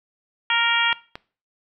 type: harmonic tone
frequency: 466.2 Hz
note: A#4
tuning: in tune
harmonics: 2 / 3 / 4 / 5 / 6 / 7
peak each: -25 / -25 / -25 / -25 / -25 / -25 dBFS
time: 0.5-0.93 s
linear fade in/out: 2 ms
type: clicks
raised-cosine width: 0.3 ms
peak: -17 dBFS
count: 2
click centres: 0.928 / 1.155 s
effects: noise-tail reverb RT60 0.4 s tail -20 dB re dry